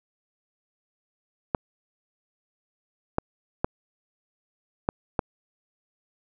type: clicks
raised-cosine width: 1 ms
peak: -8 dBFS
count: 5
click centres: 1.548 / 3.184 / 3.645 / 4.889 / 5.192 s
effects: none